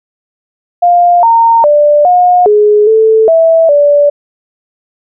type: tone with pitch steps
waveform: sine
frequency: 702 / 919 / 590 / 718 / 418.8 / 441 / 655 / 580 Hz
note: F5 / A#5 / D5 / F5 / G#4 / A4 / E5 / D5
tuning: +9 / -25 / +8 / +48 / +15 / +4 / -11 / -22 cents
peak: -3 dBFS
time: 0.82-4.1 s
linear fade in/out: 10 ms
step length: 410 ms
effects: none